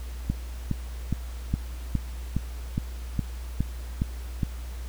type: click train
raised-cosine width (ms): 5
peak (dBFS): -12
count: 11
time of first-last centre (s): 0.3-4.432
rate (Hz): 2.42
effects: added 60 Hz sine -33 dBFS peak until 4.88 s + pink hiss -48 dBFS RMS until 4.88 s